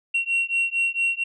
sine beating tone pair, 2735 / 2739.4 Hz, F7 / F7, -37 / -34 cents, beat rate 4.4 Hz, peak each -22 dBFS, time 0.14-1.24 s, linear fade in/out 10 ms, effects tanh soft clip ceiling -17 dBFS

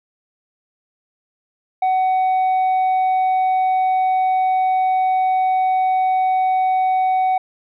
triangle tone with tanh clipping, 750 Hz, F#5, 23 cents sharp, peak -15 dBFS, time 1.82-7.38 s, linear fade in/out 5 ms, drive 8 dB, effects none

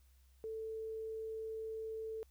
sine tone, 442.6 Hz, A4, 10 cents sharp, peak -40 dBFS, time 0.44-2.23 s, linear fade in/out 0 ms, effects added 65 Hz sine -63 dBFS peak until 2.3 s + white hiss -75 dBFS RMS until 2.3 s

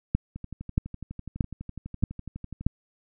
two click trains, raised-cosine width 5 ms, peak -9 / -24 dBFS, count 5 / 28, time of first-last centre 0.15-2.666 / 0.36-2.61 s, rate 1.59 / 12 Hz, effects none

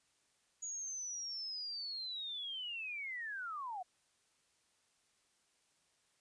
sine linear sweep, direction down, 6800 to 698.5 Hz, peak -40 dBFS, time 0.62-3.83 s, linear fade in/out 10 ms, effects white hiss -75 dBFS RMS until 6.2 s + resampled to 22050 Hz

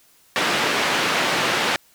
white band-pass noise, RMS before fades -21 dBFS, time 0.36-1.76 s, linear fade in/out 0 ms, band 180 to 2700 Hz, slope 12 dB/octave, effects white hiss -56 dBFS RMS until 1.94 s

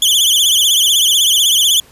sawtooth tone with vibrato, 3235 Hz, G#7, 46 cents flat, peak -6 dBFS, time 0.02-1.8 s, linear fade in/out 2 ms, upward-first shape triangle, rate 16 Hz, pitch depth 180 cents each way, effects pink hiss -45 dBFS RMS until 1.91 s + resampled to 32000 Hz

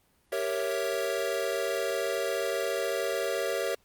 square chord, G diminished seventh, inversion none, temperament equal, 392 / 466.2 / 554.4 / 659.3 Hz, G4 / Bb4 / Db5 / Fb5, 0 / 0 / 0 / 0 cents, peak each -35 / -34 / -33 / -36 dBFS, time 0.32-3.75 s, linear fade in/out 5 ms, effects pink hiss -67 dBFS RMS until 3.84 s + Opus 32 kbps

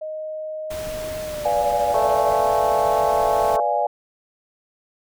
sine tone with pitch glide, 622.3 to 574 Hz, D#5 to D5, 0 to -40 cents, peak -27 dBFS, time 0.01-2.35 s, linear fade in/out 10 ms, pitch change -140 cents, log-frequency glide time 1.22-1.64 s
pink noise, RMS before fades -35 dBFS, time 0.7-3.57 s, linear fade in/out 10 ms
sine chord, B diminished seventh, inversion none, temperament equal, 493.9 / 587.3 / 698.5 / 830.6 Hz, B4 / D5 / F5 / Ab5, 0 / 0 / 0 / 0 cents, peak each -28 / -23 / -23 / -22 dBFS, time 1.45-3.87 s, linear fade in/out 5 ms
harmonic tone, 220 Hz, A3, in tune, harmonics 2 / 3 / 4 / 5 / 6 / 7, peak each -27 / -24 / -27 / -28 / -40 / -42 dBFS, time 1.94-3.6 s, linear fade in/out 2 ms
effects none

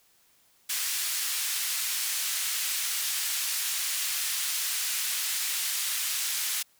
white band-pass noise, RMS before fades -30 dBFS, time 0.69-6.63 s, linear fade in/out 10 ms, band 1800 to 13000 Hz, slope 12 dB/octave, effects white hiss -64 dBFS RMS until 6.79 s

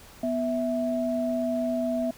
sine tone pair together, 246.9 / 655.7 Hz, B3 / E5, 0 / -9 cents, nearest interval octave + perfect fourth, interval 1691 cents, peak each -27 dBFS, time 0.23-2.11 s, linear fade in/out 5 ms, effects pink hiss -50 dBFS RMS until 2.17 s

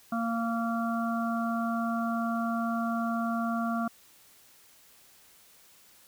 harmonic tone, 230.3 Hz, A#3, 21 cents flat, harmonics 1 / 3 / 5 / 6, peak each -29 / -34 / -36 / -37 dBFS, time 0.12-3.88 s, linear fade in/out 5 ms, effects white hiss -58 dBFS RMS until 6.07 s

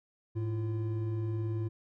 triangle tone pair together, 107.8 / 341.9 Hz, A2 / F4, -35 / -37 cents, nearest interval octave + minor sixth, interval 1998 cents, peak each -29 / -37 dBFS, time 0.35-1.69 s, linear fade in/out 20 ms, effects none

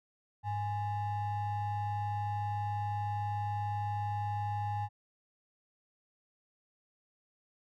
triangle ring-modulated tone, 466.2 Hz, A#4, in tune, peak -27 dBFS, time 0.43-4.89 s, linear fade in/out 50 ms, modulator 363 Hz, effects none

